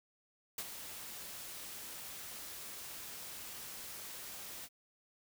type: noise with ADSR envelope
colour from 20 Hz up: white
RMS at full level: -38 dBFS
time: 0.58-4.69 s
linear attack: 4 ms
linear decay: 47 ms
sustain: -9 dB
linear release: 50 ms
effects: none